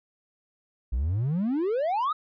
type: exponential sweep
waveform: triangle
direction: up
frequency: 55 to 1303 Hz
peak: -21 dBFS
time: 0.92-2.13 s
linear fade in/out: 10 ms
effects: tanh soft clip ceiling -17 dBFS + resampled to 11025 Hz